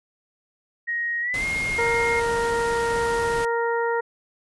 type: tone with pitch glide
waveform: sine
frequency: 1880 to 2135 Hz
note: A#6 to C7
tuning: +14 to +34 cents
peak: -23 dBFS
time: 0.87-2.21 s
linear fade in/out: 20 ms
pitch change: +220 cents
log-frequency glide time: 1.21-1.45 s
type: noise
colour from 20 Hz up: pink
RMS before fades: -33 dBFS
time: 1.34-3.45 s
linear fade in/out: 0 ms
type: harmonic tone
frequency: 466.2 Hz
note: A#4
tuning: in tune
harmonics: 1 / 2 / 3 / 4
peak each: -23 / -26 / -31 / -31 dBFS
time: 1.78-4.01 s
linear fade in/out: 10 ms
effects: resampled to 24000 Hz